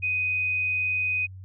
sine tone, 2499 Hz, D#7, 7 cents sharp, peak -23 dBFS, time 0.02-1.27 s, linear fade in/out 20 ms, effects added 94 Hz sine -39 dBFS peak until 1.44 s

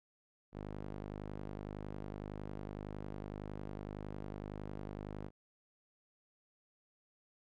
sawtooth tone with band-pass filter, 50.9 Hz, G#1, 34 cents flat, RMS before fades -45 dBFS, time 0.52-5.31 s, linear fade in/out 50 ms, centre 340 Hz, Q 0.53, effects none

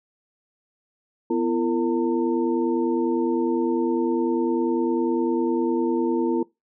sine tone cluster, 248.8 / 338.7 / 458.3 / 907 Hz, B3 / E4 / A#4 / A#5, +13 / +47 / -29 / -48 cents, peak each -25 / -22 / -27 / -31 dBFS, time 1.3-6.43 s, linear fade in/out 5 ms, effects noise-tail reverb RT60 0.2 s tail -21 dB re dry

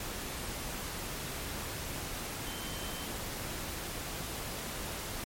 sine tone in noise, 3100 Hz, G7, 20 cents flat, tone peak -47 dBFS, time 2.47-3.06 s, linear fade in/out 2 ms, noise pink, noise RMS -39 dBFS, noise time 0-5.24 s, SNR -11 dB, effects MP3 64 kbps

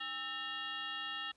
sine tone with frequency modulation, 2317 Hz, D7, 24 cents flat, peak -38 dBFS, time 0-1.32 s, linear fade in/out 10 ms, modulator 502 Hz, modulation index 2.4, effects pink hiss -73 dBFS RMS until 1.36 s + resampled to 22050 Hz

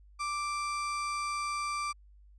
35% pulse tone, 1174.7 Hz, D6, in tune, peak -30 dBFS, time 0.19-1.93 s, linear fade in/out 20 ms, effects added 50 Hz sine -54 dBFS peak until 2.38 s + resampled to 22050 Hz

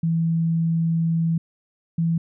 sine tone pair in turn, 164.8 / 165.85 Hz, E3 / E3, 0 / +11 cents, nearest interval unison, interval 11 cents, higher second, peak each -18 dBFS, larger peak neither, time 0.03-1.38 / 1.98-2.18 s, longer first, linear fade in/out 5 ms, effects none

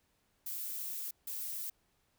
violet noise bursts at uneven times, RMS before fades -40 dBFS, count 2, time 0.46-1.11 / 1.27-1.7 s, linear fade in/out 5 ms, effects pink hiss -75 dBFS RMS until 2.18 s

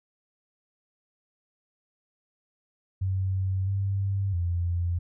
sine tone with pitch steps, 94.9 / 98.1 / 86.8 Hz, F#2 / G2 / F2, +44 / +2 / -10 cents, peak -24 dBFS, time 3.01-4.99 s, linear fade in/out 10 ms, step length 660 ms, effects none

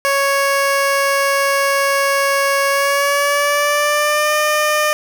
15% pulse tone with pitch glide, 554.4 to 604.6 Hz, C#5 to D#5, 0 to -50 cents, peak -7 dBFS, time 0.05-4.93 s, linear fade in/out 0 ms, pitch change +150 cents, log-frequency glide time 2.69-4.35 s, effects none

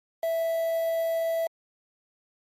triangle tone with quantisation, 659.3 Hz, E5, in tune, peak -22 dBFS, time 0.23-1.47 s, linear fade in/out 2 ms, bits 7, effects MP3 64 kbps

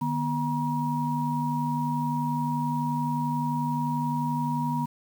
sine tone cluster, 151.4 / 242.9 / 954 Hz, D#3 / B3 / A#5, -47 / -29 / +40 cents, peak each -29 dBFS, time 0.01-4.86 s, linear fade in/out 10 ms, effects 8-bit

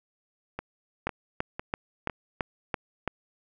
two click trains, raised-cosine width 0.5 ms, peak -12 / -18 dBFS, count 7 / 4, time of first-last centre 1.07-3.077 / 0.59-2.098 s, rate 2.99 / 1.99 Hz, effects none

